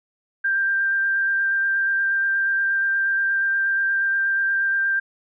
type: tone with vibrato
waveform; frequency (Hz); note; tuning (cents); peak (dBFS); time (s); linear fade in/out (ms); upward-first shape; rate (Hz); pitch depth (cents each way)
sine; 1583; G6; +17; -18; 0.44-5; 10; sine; 8.4; 11
effects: none